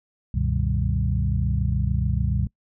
sine tone cluster, 68.1 / 94.8 / 122.1 / 152.6 / 194.4 Hz, C#2 / F#2 / B2 / D#3 / G3, -30 / +43 / -19 / -33 / -14 cents, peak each -24 / -27 / -26 / -30 / -31 dBFS, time 0.34-2.47 s, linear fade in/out 5 ms, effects noise-tail reverb RT60 0.1 s tail -22 dB re dry

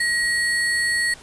sine tone with sample-and-hold, 1900 Hz, A#6, 33 cents sharp, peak -18 dBFS, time 0-1.14 s, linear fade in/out 5 ms, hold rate 6300 Hz, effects pink hiss -44 dBFS RMS until 1.22 s + resampled to 24000 Hz

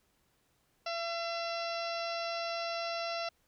harmonic tone, 676 Hz, E5, 43 cents sharp, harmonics 1 / 2 / 3 / 4 / 5 / 6 / 7 / 8 / 9, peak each -36 / -41 / -47 / -43 / -50 / -46 / -47 / -46 / -58 dBFS, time 0.86-3.29 s, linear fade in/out 5 ms, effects pink hiss -73 dBFS RMS until 3.47 s

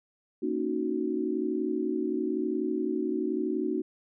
sine chord, D# minor seventh, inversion second, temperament equal with one note detuned, 233.1 / 277.2 / 309 / 370 Hz, A#3 / C#4 / D#4 / F#4, 0 / 0 / -12 / 0 cents, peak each -34 / -34 / -31 / -31 dBFS, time 0.42-3.82 s, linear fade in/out 10 ms, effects none

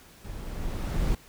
brown noise with level ramp, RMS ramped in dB -38 to -25 dBFS, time 0.24-1.15 s, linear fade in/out 5 ms, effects pink hiss -53 dBFS RMS until 1.28 s

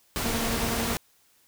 pink noise, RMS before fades -29 dBFS, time 0.16-0.97 s, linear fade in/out 0 ms
sawtooth tone with tremolo, 230 Hz, A#3, 23 cents flat, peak -24 dBFS, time 0.25-0.94 s, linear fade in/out 5 ms, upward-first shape sine, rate 11 Hz, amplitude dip 50%
effects white hiss -63 dBFS RMS until 1.47 s

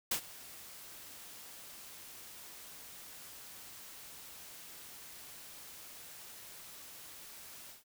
white noise with ADSR envelope, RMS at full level -31 dBFS, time 0.11-7.84 s, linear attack 6 ms, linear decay 87 ms, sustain -20 dB, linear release 140 ms, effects none

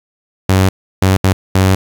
sawtooth tone bursts at uneven times, 94.7 Hz, F#2, 41 cents sharp, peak -4 dBFS, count 4, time 0.49-0.69 / 1.02-1.17 / 1.24-1.33 / 1.55-1.75 s, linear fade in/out 5 ms, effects 7-bit

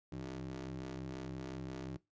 25% pulse ring-modulated tone, 65.8 Hz, C2, 10 cents sharp, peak -35 dBFS, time 0.12-1.97 s, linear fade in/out 5 ms, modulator 232 Hz, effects noise-tail reverb RT60 0.2 s tail -20 dB re dry + resampled to 16000 Hz

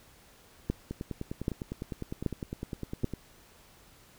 two click trains, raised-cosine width 3 ms, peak -15 / -22 dBFS, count 4 / 23, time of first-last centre 0.7-3.044 / 0.91-3.137 s, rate 1.28 / 9.88 Hz, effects pink hiss -58 dBFS RMS until 4.18 s

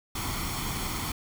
pink noise with comb filter, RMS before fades -32 dBFS, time 0.15-1.12 s, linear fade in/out 5 ms, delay 0.91 ms, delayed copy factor +0.6, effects none

